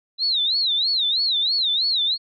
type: tone with vibrato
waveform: sine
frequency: 3936 Hz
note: B7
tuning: 7 cents flat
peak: -18 dBFS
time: 0.18-2.18 s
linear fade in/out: 50 ms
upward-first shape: sine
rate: 3.1 Hz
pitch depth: 200 cents each way
effects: none